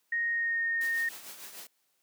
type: tone with pitch glide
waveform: sine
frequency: 1864.7 to 1843.3 Hz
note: A#6 to A#6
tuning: 0 to -20 cents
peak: -27 dBFS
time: 0.12-1.09 s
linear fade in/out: 5 ms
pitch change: -20 cents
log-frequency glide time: 0.31-0.64 s
type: noise with tremolo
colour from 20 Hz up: white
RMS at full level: -43 dBFS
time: 0.81-1.67 s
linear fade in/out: 2 ms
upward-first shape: triangle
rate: 6.7 Hz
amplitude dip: 60%
effects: white hiss -74 dBFS RMS until 2.02 s + high-pass 200 Hz 12 dB/octave